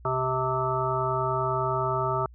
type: harmonic tone with a mistuned harmonic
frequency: 130 Hz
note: C3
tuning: 11 cents flat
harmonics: 1 / 3 / 5 / 7 / 9 / 10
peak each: -31 / -31 / -31 / -31 / -31 / -31 dBFS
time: 0.05-2.26 s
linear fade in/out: 2 ms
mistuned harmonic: 7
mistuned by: -18 cents
effects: added 60 Hz sine -46 dBFS peak until 2.34 s